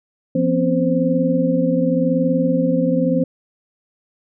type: tone cluster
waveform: sine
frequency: 172 / 246.7 / 267.6 / 521 Hz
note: F3 / B3 / C4 / C5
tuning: -26 / -2 / +39 / -7 cents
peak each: -20 dBFS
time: 0.35-3.24 s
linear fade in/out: 5 ms
effects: none